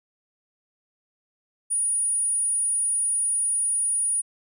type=tone; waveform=sine; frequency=9610 Hz; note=D9; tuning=39 cents sharp; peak=-21 dBFS; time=1.7-4.22 s; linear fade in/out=20 ms; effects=none